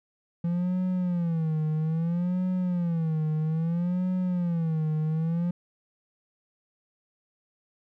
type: tone with vibrato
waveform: triangle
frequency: 168.8 Hz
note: E3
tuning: 41 cents sharp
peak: -22 dBFS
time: 0.44-5.51 s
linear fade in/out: 5 ms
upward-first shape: sine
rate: 0.61 Hz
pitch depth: 150 cents each way
effects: none